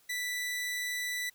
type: tone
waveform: sawtooth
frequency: 1975.5 Hz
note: B6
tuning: in tune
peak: -29 dBFS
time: 0.09-1.3 s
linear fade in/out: 10 ms
effects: white hiss -65 dBFS RMS until 1.34 s